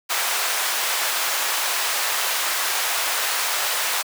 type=high-pass noise; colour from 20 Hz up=pink; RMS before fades=-23 dBFS; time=0.09-4.03 s; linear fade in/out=20 ms; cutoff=870 Hz; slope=12 dB/octave; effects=high-pass 400 Hz 12 dB/octave